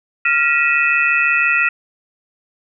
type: tone cluster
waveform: sine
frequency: 1390 / 1917 / 2483 / 2629 Hz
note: F6 / A#6 / D#7 / E7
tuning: -9 / +48 / -4 / -5 cents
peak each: -18 dBFS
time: 0.25-1.69 s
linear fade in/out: 5 ms
effects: none